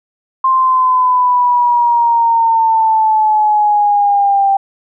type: exponential sweep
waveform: sine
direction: down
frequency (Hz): 1054 to 784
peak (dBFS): -8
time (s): 0.44-4.57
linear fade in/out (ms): 5
effects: none